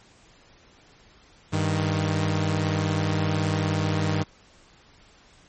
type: tone pair together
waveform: sawtooth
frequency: 98.83 / 156.3 Hz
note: G2 / D#3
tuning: +15 / +8 cents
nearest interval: minor sixth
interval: 793 cents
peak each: -21 dBFS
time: 1.52-4.24 s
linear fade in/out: 20 ms
effects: pink hiss -55 dBFS RMS until 5.48 s + MP3 32 kbps